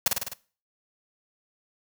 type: noise with echo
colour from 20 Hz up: white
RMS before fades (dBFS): -21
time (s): 0.06-0.08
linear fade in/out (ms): 2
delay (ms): 51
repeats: 5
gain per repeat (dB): -3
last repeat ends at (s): 0.335
effects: noise-tail reverb RT60 0.4 s tail -20 dB re dry